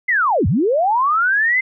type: linear two-way sweep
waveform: sine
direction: down then up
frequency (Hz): 2093 to 73.42 to 2093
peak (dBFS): -13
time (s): 0.08-1.61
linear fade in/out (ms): 10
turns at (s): 0.47
effects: none